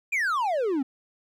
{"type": "exponential sweep", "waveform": "triangle", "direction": "down", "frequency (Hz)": [2489, 252.8], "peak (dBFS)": -21, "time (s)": [0.12, 0.83], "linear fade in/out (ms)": 10, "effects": []}